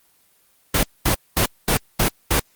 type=noise bursts; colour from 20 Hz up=pink; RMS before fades=-17 dBFS; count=6; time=0.74-2.398 s; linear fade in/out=5 ms; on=93 ms; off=220 ms; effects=white hiss -59 dBFS RMS until 2.55 s + Opus 24 kbps